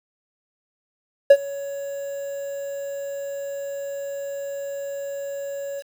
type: tone with ADSR envelope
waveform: triangle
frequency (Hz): 560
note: C#5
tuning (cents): +18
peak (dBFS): -3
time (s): 1.3-5.83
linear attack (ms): 7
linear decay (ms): 57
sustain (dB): -23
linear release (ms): 44
effects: 7-bit